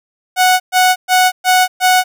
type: tone bursts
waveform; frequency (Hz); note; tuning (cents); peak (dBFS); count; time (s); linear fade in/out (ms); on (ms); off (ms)
sawtooth; 738; F#5; -5; -4; 5; 0.36-2.04; 50; 240; 120
effects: none